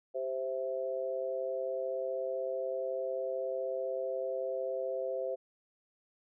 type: chord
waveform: sine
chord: C major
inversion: second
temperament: equal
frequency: 392 / 523.3 / 659.3 Hz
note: G4 / C5 / E5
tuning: 0 / 0 / 0 cents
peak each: -40 / -34 / -39 dBFS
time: 0.14-5.36 s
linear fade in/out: 20 ms
effects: none